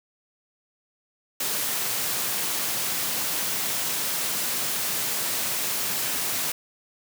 white high-pass noise, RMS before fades -27 dBFS, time 1.4-6.52 s, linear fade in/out 5 ms, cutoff 100 Hz, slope 96 dB/octave, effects none

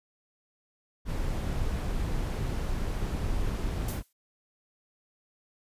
brown noise, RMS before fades -30 dBFS, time 1.05-4.03 s, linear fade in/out 50 ms
blue noise with exponential decay, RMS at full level -35 dBFS, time 3.88-4.13 s, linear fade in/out 5 ms, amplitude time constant 54 ms
effects resampled to 32000 Hz

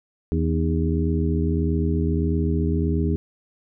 harmonic tone with a mistuned harmonic, 81.6 Hz, E2, 17 cents flat, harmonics 1 / 2 / 3 / 4 / 5, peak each -22 / -25 / -27 / -28 / -29 dBFS, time 0.32-3.16 s, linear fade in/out 0 ms, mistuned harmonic 4, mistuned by -74 cents, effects none

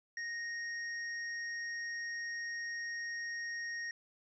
sine tone with hard clipping, 1864.7 Hz, A#6, in tune, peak -39 dBFS, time 0.17-3.91 s, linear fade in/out 2 ms, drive 18 dB, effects resampled to 16000 Hz

